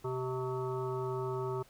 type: harmonic tone with a mistuned harmonic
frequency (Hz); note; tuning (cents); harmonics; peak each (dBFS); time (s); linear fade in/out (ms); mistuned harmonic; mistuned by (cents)
128.9; C3; -26; 1 / 3 / 5 / 7 / 9 / 10; -38 / -35 / -47 / -43 / -45 / -47; 0.04-1.63; 10; 9; -54
effects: pink hiss -62 dBFS RMS until 1.69 s